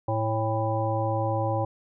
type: harmonic tone with a mistuned harmonic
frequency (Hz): 110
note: A2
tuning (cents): 0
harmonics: 1 / 3 / 5 / 7 / 9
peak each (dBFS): -27 / -33 / -29 / -30 / -34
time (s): 0.08-1.65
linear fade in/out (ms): 5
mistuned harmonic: 7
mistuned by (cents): +54
effects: none